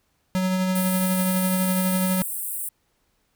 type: tone with tremolo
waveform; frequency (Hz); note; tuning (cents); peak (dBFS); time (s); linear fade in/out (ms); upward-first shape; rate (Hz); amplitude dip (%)
square; 185.8; F#3; +7; -20; 0.35-2.22; 0; triangle; 12; 30
type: high-pass noise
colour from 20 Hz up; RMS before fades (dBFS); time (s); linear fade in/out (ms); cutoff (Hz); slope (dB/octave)
pink; -30; 0.75-2.69; 5; 8200; 96
effects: pink hiss -69 dBFS RMS until 3.35 s